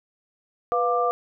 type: tone cluster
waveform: sine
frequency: 491.6 / 702 / 1184 Hz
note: B4 / F5 / D6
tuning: -8 / +9 / +14 cents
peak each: -24 dBFS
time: 0.72-1.11 s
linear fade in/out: 0 ms
effects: none